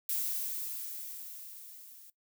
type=noise with level ramp; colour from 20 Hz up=violet; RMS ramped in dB=-32 to -54 dBFS; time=0.09-2.1 s; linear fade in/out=2 ms; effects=noise-tail reverb RT60 0.1 s tail -17 dB re dry